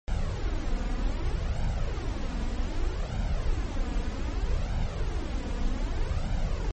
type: noise with flanger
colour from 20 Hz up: brown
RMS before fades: -28 dBFS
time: 0.08-6.71 s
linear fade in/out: 0 ms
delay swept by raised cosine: 1.3 to 4.2 ms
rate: 0.64 Hz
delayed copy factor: +0.6
effects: MP3 32 kbps